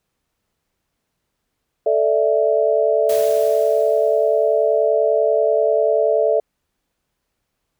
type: chord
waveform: sine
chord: A suspended fourth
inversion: none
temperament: equal with one note detuned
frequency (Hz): 440 / 589 / 659.3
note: A4 / D5 / E5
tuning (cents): 0 / +5 / 0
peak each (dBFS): -18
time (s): 1.86-6.4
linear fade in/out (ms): 5
type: noise with exponential decay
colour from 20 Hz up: white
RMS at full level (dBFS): -30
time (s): 3.09-4.89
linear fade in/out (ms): 5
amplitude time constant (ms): 390
effects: pink hiss -75 dBFS RMS until 7.79 s